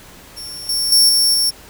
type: tone with level steps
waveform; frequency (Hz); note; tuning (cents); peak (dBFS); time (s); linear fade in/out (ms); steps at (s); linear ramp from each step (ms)
sawtooth; 5460; F8; -40; -26 / -14 / -6 / -9 / -11; 0.36-1.51; 20; 0.69 / 0.92 / 1.09 / 1.34; 2
effects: pink hiss -41 dBFS RMS until 1.69 s